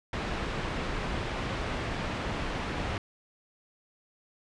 pink low-pass noise, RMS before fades -33 dBFS, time 0.13-2.98 s, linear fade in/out 2 ms, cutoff 2900 Hz, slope 12 dB/octave, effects resampled to 22050 Hz

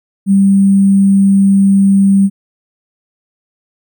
sine tone with sample-and-hold, 196 Hz, G3, in tune, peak -5 dBFS, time 0.26-2.3 s, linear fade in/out 50 ms, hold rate 8820 Hz, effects none

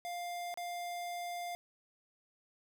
square tone with dropouts, 701 Hz, F5, 6 cents sharp, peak -39 dBFS, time 0.05-1.55 s, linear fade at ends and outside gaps 0 ms, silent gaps 0.541-0.574 s, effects none

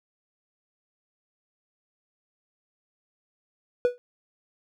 triangle tone with exponential decay, 490 Hz, B4, 14 cents flat, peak -13 dBFS, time 3.85-3.98 s, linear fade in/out 0 ms, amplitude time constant 28 ms, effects none

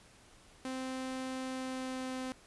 sawtooth tone with pitch glide, 260.2 to 258.3 Hz, C4 to C4, -9 to -22 cents, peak -33 dBFS, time 0.65-2.32 s, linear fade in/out 0 ms, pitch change -13 cents, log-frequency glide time 1.43-2.2 s, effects pink hiss -60 dBFS RMS until 2.46 s + resampled to 24000 Hz

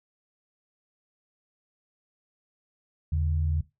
sine tone pair together, 80.49 / 142.5 Hz, E2 / C#3, -41 / +48 cents, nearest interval minor seventh, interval 989 cents, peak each -24 / -31 dBFS, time 3.12-3.61 s, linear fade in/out 5 ms, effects noise-tail reverb RT60 0.2 s tail -17 dB re dry

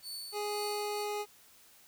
sawtooth tone with tremolo, 4473 Hz, C#8, 15 cents sharp, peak -36 dBFS, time 0.02-1.07 s, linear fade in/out 50 ms, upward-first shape triangle, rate 2 Hz, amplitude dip 65%
25% pulse tone, 415.4 Hz, G#4, in tune, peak -30 dBFS, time 0.32-1.26 s, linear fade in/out 50 ms
effects white hiss -60 dBFS RMS until 1.87 s

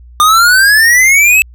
square exponential sweep, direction up, 1205 to 2637 Hz, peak -5 dBFS, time 0.2-1.42 s, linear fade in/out 0 ms, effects added 60 Hz sine -33 dBFS peak until 1.54 s

